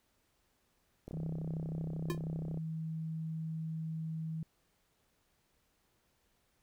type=click train; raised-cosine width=2 ms; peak=-31 dBFS; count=50; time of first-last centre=1.08-2.574 s; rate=32.8 Hz
type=tone; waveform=sine; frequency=160.2 Hz; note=E3; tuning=49 cents flat; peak=-36 dBFS; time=1.13-4.43 s; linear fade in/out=2 ms
type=tone with exponential decay; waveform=square; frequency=348.6 Hz; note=F4; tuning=3 cents flat; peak=-30 dBFS; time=2.1-2.2 s; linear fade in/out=0 ms; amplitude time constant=21 ms
effects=pink hiss -75 dBFS RMS until 6.62 s

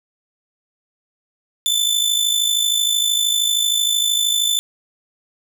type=tone with amplitude modulation; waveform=sawtooth; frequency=3520 Hz; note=A7; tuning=in tune; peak=-10 dBFS; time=1.66-4.59 s; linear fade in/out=0 ms; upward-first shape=sine; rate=53 Hz; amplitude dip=60%; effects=none

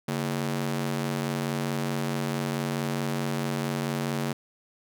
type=ring-modulated tone; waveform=sawtooth; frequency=185.4 Hz; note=F#3; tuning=4 cents sharp; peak=-20 dBFS; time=0.08-4.33 s; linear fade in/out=5 ms; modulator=42.3 Hz; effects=none

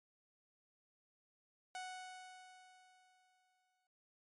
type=tone with exponential decay; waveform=sawtooth; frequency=740 Hz; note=F#5; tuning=in tune; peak=-39 dBFS; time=1.75-3.87 s; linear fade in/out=1 ms; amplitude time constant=460 ms; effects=noise-tail reverb RT60 0.1 s tail -20 dB re dry + MP3 48 kbps

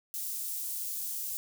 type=high-pass noise; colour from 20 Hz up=white; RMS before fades=-36 dBFS; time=0.14-1.37 s; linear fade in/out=0 ms; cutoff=7900 Hz; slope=12 dB/octave; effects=none

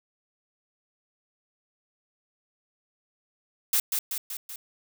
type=noise with echo; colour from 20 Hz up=blue; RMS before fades=-23 dBFS; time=3.73-3.8 s; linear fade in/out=2 ms; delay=190 ms; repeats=4; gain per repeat=-4 dB; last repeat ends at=4.56 s; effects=none

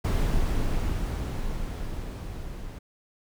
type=noise with level ramp; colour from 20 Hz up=brown; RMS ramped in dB=-23 to -37 dBFS; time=0.04-2.79 s; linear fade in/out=10 ms; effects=none

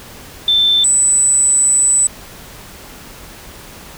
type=tone pair in turn; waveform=sine; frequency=3546 / 7961 Hz; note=A7 / B8; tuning=+13 / +13 cents; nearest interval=octave + major second; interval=1400 cents; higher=second; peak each=-9 dBFS; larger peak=neither; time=0.48-0.84 / 0.84-2.07 s; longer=second; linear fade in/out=2 ms; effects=pink hiss -36 dBFS RMS until 3.97 s

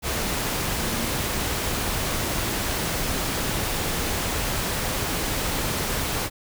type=tone in noise; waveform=sine; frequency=230 Hz; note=A#3; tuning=23 cents flat; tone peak=-32 dBFS; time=0.74-1.15 s; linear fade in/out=50 ms; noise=pink; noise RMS=-26 dBFS; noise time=0.02-6.3 s; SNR=-9 dB; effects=none

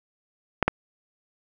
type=clicks; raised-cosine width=0.5 ms; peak=-4 dBFS; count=2; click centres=0.627 / 0.68 s; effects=none

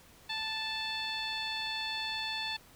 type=tone with low-pass filter; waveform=15% pulse; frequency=879 Hz; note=A5; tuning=2 cents flat; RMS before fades=-36 dBFS; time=0.29-2.57 s; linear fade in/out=10 ms; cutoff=4200 Hz; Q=4.6; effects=pink hiss -58 dBFS RMS until 2.75 s

